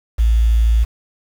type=tone with quantisation; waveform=sine; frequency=56.4 Hz; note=A1; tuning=44 cents sharp; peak=-10 dBFS; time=0.18-0.85 s; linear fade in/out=20 ms; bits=6; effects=none